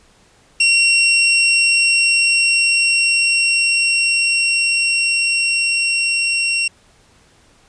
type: tone with level ramp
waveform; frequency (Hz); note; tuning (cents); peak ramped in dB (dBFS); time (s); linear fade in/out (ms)
sawtooth; 2738; F7; -35; -7 to -12; 0.6-6.68; 5
effects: pink hiss -52 dBFS RMS until 7.68 s + resampled to 22050 Hz